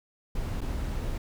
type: noise with dropouts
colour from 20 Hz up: brown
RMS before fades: -31 dBFS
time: 0.35-1.18 s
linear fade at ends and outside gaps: 5 ms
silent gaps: 0.608-0.614 s
effects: none